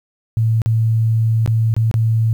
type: tone with dropouts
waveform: sine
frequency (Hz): 112.5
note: A2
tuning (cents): +39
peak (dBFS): -12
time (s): 0.37-2.33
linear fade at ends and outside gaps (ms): 0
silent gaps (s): 0.618-0.66 / 1.461-1.476 / 1.74-1.765 / 1.913-1.941
effects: 8-bit